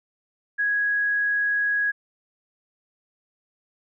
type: tone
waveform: sine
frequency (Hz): 1661.2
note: G#6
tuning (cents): 0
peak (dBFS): -20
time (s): 0.58-1.92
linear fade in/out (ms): 20
effects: none